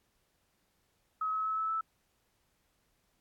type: tone with pitch steps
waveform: sine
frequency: 1278 / 1286.9 / 1295.8 / 1304.9 / 1313.9 Hz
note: D#6 / E6 / E6 / E6 / E6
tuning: +46 / -42 / -30 / -18 / -6 cents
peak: -30 dBFS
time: 1.21-1.81 s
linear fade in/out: 5 ms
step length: 120 ms
effects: pink hiss -75 dBFS RMS until 3.2 s + AAC 64 kbps